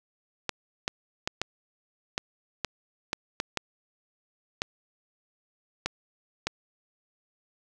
clicks, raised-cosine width 0.2 ms, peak -10 dBFS, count 12, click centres 0.493 / 0.879 / 1.275 / 1.416 / 2.179 / 2.647 / 3.131 / 3.401 / 3.573 / 4.619 / 5.86 / 6.47 s, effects none

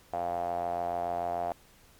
sawtooth tone with band-pass filter, 86.9 Hz, F2, 8 cents flat, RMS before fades -32 dBFS, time 0.13-1.52 s, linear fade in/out 0 ms, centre 710 Hz, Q 9.3, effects pink hiss -59 dBFS RMS until 1.99 s + MP3 96 kbps

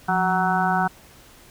harmonic tone with a mistuned harmonic, 186.9 Hz, F#3, 18 cents sharp, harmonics 1 / 2 / 4 / 5 / 6 / 7 / 8, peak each -25 / -34 / -22 / -26 / -33 / -28 / -26 dBFS, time 0.08-0.88 s, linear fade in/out 10 ms, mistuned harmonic 1, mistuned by -96 cents, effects pink hiss -49 dBFS RMS until 1.5 s

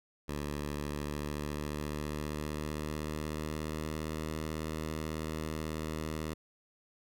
10% pulse tone with pitch glide, 73.42 to 78.24 Hz, D2 to D#2, 0 to +10 cents, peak -27 dBFS, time 0.28-6.34 s, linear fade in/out 10 ms, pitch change +110 cents, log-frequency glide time 0.95-4.31 s, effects none

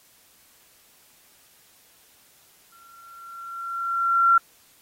sine tone with exponential growth, 1367 Hz, F6, 37 cents flat, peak -12 dBFS, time 2.72-4.38 s, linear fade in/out 5 ms, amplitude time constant 360 ms, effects white hiss -57 dBFS RMS until 4.81 s + AAC 48 kbps

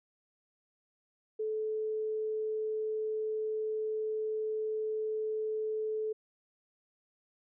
sine tone, 433.8 Hz, A4, 25 cents flat, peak -31 dBFS, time 1.39-6.13 s, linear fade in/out 10 ms, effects none

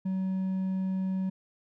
triangle tone with hard clipping, 188.8 Hz, F#3, 35 cents sharp, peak -28 dBFS, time 0.05-1.3 s, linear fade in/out 10 ms, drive 5 dB, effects none

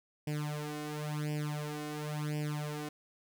sawtooth tone with flanger, 150 Hz, D3, 37 cents sharp, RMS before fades -37 dBFS, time 0.27-2.89 s, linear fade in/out 5 ms, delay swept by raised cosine 0.38 to 2.78 ms, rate 0.95 Hz, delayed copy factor +1, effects none

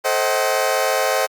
sawtooth chord, A diminished seventh, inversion none, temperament just, 440 / 528 / 633.6 / 760.3 Hz, A4 / C5 / Eb5 / Gb5, 0 / +16 / +31 / +47 cents, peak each -22 / -17 / -18 / -19 dBFS, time 0.04-1.27 s, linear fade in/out 20 ms, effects Opus 48 kbps

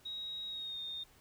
sine tone with pitch glide, 3800 to 3668 Hz, A#7 to A#7, +33 to -29 cents, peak -39 dBFS, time 0.05-1.04 s, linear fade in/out 10 ms, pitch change -62 cents, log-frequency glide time 0.47-0.8 s, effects pink hiss -64 dBFS RMS until 1.2 s

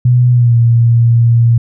sine tone with pitch glide, 123.47 to 117.15 Hz, B2 to A#2, 0 to +9 cents, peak -5 dBFS, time 0.05-1.58 s, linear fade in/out 5 ms, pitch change -91 cents, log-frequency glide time 0.31-0.56 s, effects none

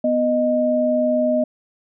sine tone pair together, 247.8 / 618.9 Hz, B3 / D#5, +6 / -9 cents, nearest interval octave + major third, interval 1585 cents, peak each -20 / -17 dBFS, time 0.04-1.44 s, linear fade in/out 5 ms, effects none

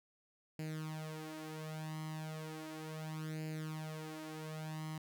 sawtooth tone with flanger, 156.5 Hz, D#3, 10 cents sharp, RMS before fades -44 dBFS, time 0.59-4.98 s, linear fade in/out 2 ms, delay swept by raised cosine 0.42 to 5.42 ms, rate 0.35 Hz, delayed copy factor +0.75, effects none

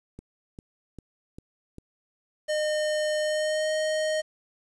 click train, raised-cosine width 3 ms, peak -28 dBFS, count 5, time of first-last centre 0.19-1.784 s, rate 2.51 Hz
square tone with pitch glide, 610 to 621.4 Hz, D#5 to D#5, -34 to -2 cents, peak -25 dBFS, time 2.48-4.22 s, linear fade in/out 20 ms, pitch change +32 cents, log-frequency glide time 3.21-3.71 s
effects resampled to 22050 Hz + 9-bit

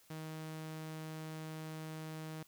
sawtooth tone, 157.6 Hz, D#3, 23 cents sharp, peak -39 dBFS, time 0.1-2.43 s, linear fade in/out 5 ms, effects white hiss -66 dBFS RMS until 2.47 s

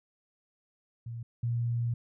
sine tone pair in turn, 116.8 / 118.36 Hz, A#2 / A#2, +4 / +27 cents, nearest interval unison, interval 23 cents, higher second, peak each -36 / -27 dBFS, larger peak second, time 1.06-1.23 / 1.43-1.94 s, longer second, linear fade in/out 5 ms, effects none

